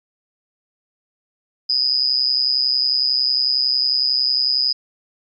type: tone with amplitude modulation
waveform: sine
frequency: 4978 Hz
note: D#8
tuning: in tune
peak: -11 dBFS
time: 1.69-4.73 s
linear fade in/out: 10 ms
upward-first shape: sine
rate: 131 Hz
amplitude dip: 90%
effects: MP3 96 kbps